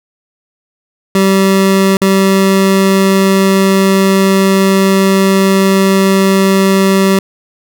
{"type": "tone with dropouts", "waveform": "25% pulse", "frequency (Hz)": 193.2, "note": "G3", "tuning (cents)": -25, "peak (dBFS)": -3, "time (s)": [1.15, 7.19], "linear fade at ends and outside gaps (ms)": 2, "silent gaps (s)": [1.97, 2.016], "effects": []}